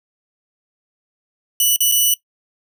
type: tone with dropouts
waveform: 5% pulse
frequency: 2960 Hz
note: F#7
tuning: in tune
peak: -4 dBFS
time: 1.6-2.14 s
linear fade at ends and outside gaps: 2 ms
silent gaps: 1.762-1.805 / 1.916-1.921 s
effects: noise-tail reverb RT60 0.1 s tail -19 dB re dry